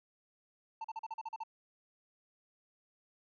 triangle tone bursts, 892 Hz, A5, 23 cents sharp, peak -36 dBFS, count 9, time 0.81-1.436 s, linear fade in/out 5 ms, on 34 ms, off 40 ms, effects resampled to 16000 Hz

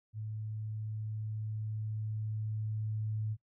sine tone with level ramp, 108.2 Hz, A2, 29 cents flat, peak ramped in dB -37 to -32 dBFS, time 0.13-3.37 s, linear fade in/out 50 ms, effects noise-tail reverb RT60 0.1 s tail -22 dB re dry

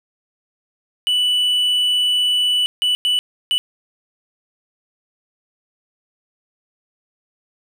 triangle tone bursts at uneven times, 2968 Hz, F#7, 5 cents sharp, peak -13 dBFS, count 4, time 1.07-2.66 / 2.82-2.95 / 3.05-3.19 / 3.51-3.58 s, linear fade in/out 0 ms, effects none

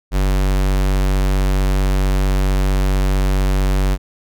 square tone, 47.76 Hz, G1, 44 cents flat, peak -14 dBFS, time 0.11-3.98 s, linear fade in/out 50 ms, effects none

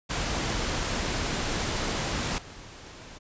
pink noise with level steps, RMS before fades -29 / -45 dBFS, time 0.09-3.19 s, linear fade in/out 20 ms, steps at 2.38 s, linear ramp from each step 2 ms, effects resampled to 16000 Hz

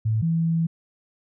sine tone pair in turn, 110 / 164.81 Hz, A2 / E3, 0 / 0 cents, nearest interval perfect fifth, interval 700 cents, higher second, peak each -19 dBFS, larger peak neither, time 0.05-0.22 / 0.22-0.67 s, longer second, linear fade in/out 10 ms, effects none

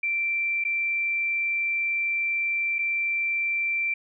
sine tone with dropouts, 2349 Hz, D7, in tune, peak -23 dBFS, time 0.03-3.94 s, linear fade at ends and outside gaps 5 ms, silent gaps 0.64-0.649 / 2.785-2.789 s, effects none

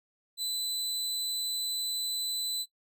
sawtooth tone, 4006 Hz, B7, 24 cents sharp, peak -28 dBFS, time 0.37-2.66 s, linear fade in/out 50 ms, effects noise-tail reverb RT60 0.1 s tail -19 dB re dry

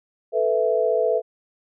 sine chord, A suspended second, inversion none, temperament just, 440 / 495 / 660 Hz, A4 / B4 / E5, 0 / +4 / +2 cents, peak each -22 dBFS, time 0.32-1.22 s, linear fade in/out 50 ms, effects none

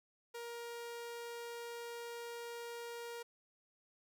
sawtooth tone, 470.9 Hz, A#4, 18 cents sharp, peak -40 dBFS, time 0.34-3.23 s, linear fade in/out 10 ms, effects none

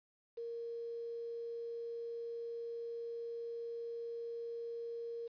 sine tone with quantisation, 466.2 Hz, A#4, in tune, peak -40 dBFS, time 0.37-5.28 s, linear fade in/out 10 ms, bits 10, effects resampled to 11025 Hz

